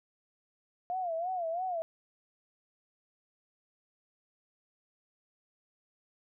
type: tone with vibrato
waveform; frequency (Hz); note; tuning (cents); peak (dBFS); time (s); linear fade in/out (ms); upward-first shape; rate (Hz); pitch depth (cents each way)
sine; 698.5; F5; 0; -31; 0.9-1.82; 0; sine; 3; 130
effects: none